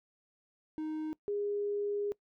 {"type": "tone pair in turn", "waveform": ["triangle", "sine"], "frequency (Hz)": [311.1, 409.4], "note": ["D#4", "G#4"], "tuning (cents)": [0, -25], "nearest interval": "perfect fourth", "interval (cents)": 475, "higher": "second", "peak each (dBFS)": [-32, -31], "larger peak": "second", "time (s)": [[0.78, 1.13], [1.28, 2.12]], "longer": "second", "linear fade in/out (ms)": 0, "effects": ["noise-tail reverb RT60 0.1 s tail -22 dB re dry"]}